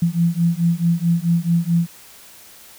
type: beating tone pair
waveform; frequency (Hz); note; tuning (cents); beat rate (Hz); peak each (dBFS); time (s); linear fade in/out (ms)
sine; 167.4 / 172; E3 / F3; +27 / -26; 4.6; -18; 0.02-1.87; 5
effects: white hiss -44 dBFS RMS until 2.78 s